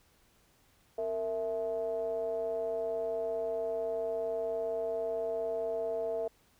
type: ring-modulated tone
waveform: triangle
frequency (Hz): 100.2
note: G2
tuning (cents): +38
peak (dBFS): -26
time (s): 0.98-6.28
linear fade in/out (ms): 5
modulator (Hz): 559
effects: pink hiss -67 dBFS RMS until 6.59 s